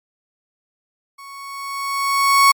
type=tone with level ramp; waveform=35% pulse; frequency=1109 Hz; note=C#6; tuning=in tune; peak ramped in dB=-35 to -6 dBFS; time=1.18-2.52 s; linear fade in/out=10 ms; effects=MP3 96 kbps